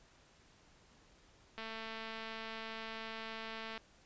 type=click train; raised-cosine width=0.3 ms; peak=-29 dBFS; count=491; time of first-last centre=1.58-3.777 s; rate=223 Hz; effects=pink hiss -65 dBFS RMS until 4.05 s + resampled to 16000 Hz